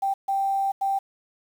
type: tone bursts at uneven times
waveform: sine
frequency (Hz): 784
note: G5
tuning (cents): 0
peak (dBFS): -21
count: 3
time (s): 0.02-0.14 / 0.28-0.72 / 0.81-0.99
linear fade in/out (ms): 10
effects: 8-bit